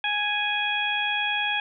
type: harmonic tone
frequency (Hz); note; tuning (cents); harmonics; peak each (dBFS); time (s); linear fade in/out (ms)
830.6; G#5; 0; 1 / 2 / 3 / 4; -30 / -29 / -27 / -29; 0.04-1.6; 2
effects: none